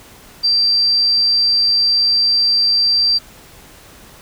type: tone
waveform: sine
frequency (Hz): 4699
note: D8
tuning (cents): 0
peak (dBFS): -11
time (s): 0.43-3.19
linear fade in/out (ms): 20
effects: pink hiss -42 dBFS RMS until 4.21 s